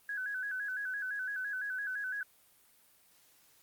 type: tone with vibrato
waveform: sine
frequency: 1584 Hz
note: G6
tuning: 18 cents sharp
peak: -34 dBFS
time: 0.09-2.23 s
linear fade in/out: 2 ms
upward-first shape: square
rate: 5.9 Hz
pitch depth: 80 cents each way
effects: white hiss -65 dBFS RMS until 3.62 s + Opus 32 kbps